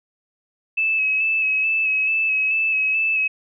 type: tone with vibrato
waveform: sine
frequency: 2594 Hz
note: E7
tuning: 28 cents flat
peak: -17 dBFS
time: 0.77-3.28 s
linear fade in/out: 10 ms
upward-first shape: square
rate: 2.3 Hz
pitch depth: 23 cents each way
effects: none